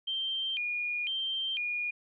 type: tone with vibrato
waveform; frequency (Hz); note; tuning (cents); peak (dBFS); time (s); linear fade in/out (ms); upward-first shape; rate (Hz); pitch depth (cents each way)
sine; 2768; F7; -16; -30; 0.07-1.91; 10; square; 1; 220
effects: none